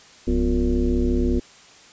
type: tone with frequency modulation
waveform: sine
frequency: 141.8 Hz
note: C#3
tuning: 40 cents sharp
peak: -17 dBFS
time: 0.27-1.4 s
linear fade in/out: 10 ms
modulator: 106 Hz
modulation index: 2.3
effects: white hiss -48 dBFS RMS until 1.92 s + resampled to 16000 Hz